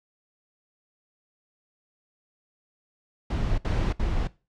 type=noise bursts; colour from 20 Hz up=brown; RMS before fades=-25 dBFS; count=3; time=3.3-4.274 s; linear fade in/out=5 ms; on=280 ms; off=67 ms; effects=noise-tail reverb RT60 0.3 s tail -19 dB re dry + low-pass 5000 Hz 12 dB/octave